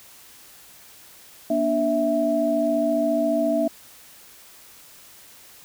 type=tone cluster; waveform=sine; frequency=238.8 / 293.2 / 657 Hz; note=A#3 / D4 / E5; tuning=+42 / -3 / -6 cents; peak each=-26 / -24 / -21 dBFS; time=1.5-3.68 s; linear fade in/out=5 ms; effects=white hiss -48 dBFS RMS until 5.64 s